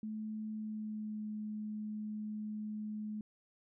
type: tone with pitch glide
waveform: sine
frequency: 216.1 to 212.9 Hz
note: A3 to G#3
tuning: -31 to +43 cents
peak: -38 dBFS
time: 0.03-3.21 s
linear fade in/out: 2 ms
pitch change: -26 cents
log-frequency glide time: 0.51-1.27 s
effects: none